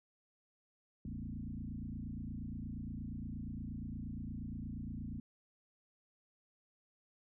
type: tone with frequency modulation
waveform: sine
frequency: 149.2 Hz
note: D3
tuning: 28 cents sharp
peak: -40 dBFS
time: 1.05-5.2 s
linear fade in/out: 2 ms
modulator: 28.5 Hz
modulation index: 3.8
effects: none